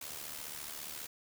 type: noise with amplitude modulation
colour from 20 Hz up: white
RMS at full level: -41 dBFS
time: 0.01-1.07 s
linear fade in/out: 5 ms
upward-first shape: sine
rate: 74.7 Hz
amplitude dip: 65%
effects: none